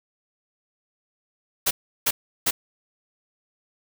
white noise bursts, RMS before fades -21 dBFS, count 3, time 1.66-2.51 s, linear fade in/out 10 ms, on 50 ms, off 350 ms, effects none

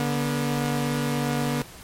sawtooth tone pair together, 144.54 / 241.4 Hz, D3 / B3, -27 / -39 cents, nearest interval major sixth, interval 888 cents, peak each -22 dBFS, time 0-1.62 s, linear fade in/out 0 ms, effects pink hiss -44 dBFS RMS until 1.83 s + MP3 64 kbps

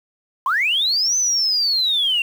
sine linear two-way sweep, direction up then down, 980 to 6170 to 2710 Hz, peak -15 dBFS, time 0.46-2.22 s, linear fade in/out 2 ms, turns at 1.17 s, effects tanh soft clip ceiling -11 dBFS + 7-bit

